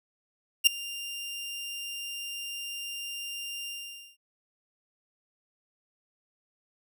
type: tone with ADSR envelope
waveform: sawtooth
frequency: 2794 Hz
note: F7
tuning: in tune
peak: -10 dBFS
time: 0.64-4.17 s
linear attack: 28 ms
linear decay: 6 ms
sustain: -22 dB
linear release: 500 ms
effects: none